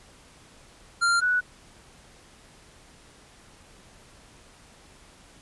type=tone pair in turn; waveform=square / sine; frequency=1389 / 1476.3 Hz; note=F6 / F#6; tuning=-10 / -4 cents; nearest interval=minor second; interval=106 cents; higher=second; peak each=-20 dBFS; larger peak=neither; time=1.01-1.21 / 1.21-1.41 s; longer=neither; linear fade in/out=20 ms; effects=pink hiss -53 dBFS RMS until 5.41 s + resampled to 24000 Hz